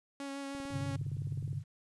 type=tone with vibrato; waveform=sawtooth; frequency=277.2 Hz; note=C#4; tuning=in tune; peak=-35 dBFS; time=0.2-0.96 s; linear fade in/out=2 ms; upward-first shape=sine; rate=6.5 Hz; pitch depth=15 cents each way
type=click train; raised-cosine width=3 ms; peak=-37 dBFS; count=20; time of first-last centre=0.55-1.529 s; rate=19.4 Hz
type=chord; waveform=sine; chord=G suspended fourth; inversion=none; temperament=equal with one note detuned; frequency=100.12 / 130.81 / 146.83 Hz; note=G2 / C3 / D3; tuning=+37 / 0 / 0 cents; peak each=-39 dBFS; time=0.7-1.64 s; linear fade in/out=50 ms
effects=resampled to 24000 Hz + 11-bit